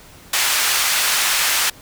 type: band-pass noise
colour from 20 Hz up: pink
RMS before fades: -18 dBFS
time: 0.33-1.7 s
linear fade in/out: 5 ms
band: 1400 to 16000 Hz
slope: 12 dB/octave
effects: pink hiss -44 dBFS RMS until 1.81 s